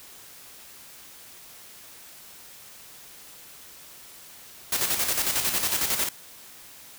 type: noise with tremolo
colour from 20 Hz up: white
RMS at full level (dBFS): -24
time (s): 4.72-6.09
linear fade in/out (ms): 5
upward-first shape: square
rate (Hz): 11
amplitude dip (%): 50
effects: white hiss -47 dBFS RMS until 6.98 s